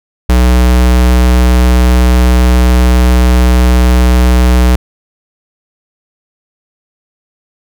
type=tone; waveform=square; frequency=61.74 Hz; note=B1; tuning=in tune; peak=-5 dBFS; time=0.29-4.76 s; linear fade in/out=5 ms; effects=none